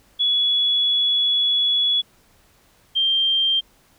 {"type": "tone pair in turn", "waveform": "sine", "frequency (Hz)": [3388, 3170], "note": ["G#7", "G7"], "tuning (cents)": [34, 19], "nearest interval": "minor second", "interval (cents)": 115, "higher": "first", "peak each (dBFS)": -16, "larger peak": "neither", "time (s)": [[0.19, 2.02], [2.95, 3.61]], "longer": "first", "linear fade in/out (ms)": 20, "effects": ["pink hiss -57 dBFS RMS until 3.98 s"]}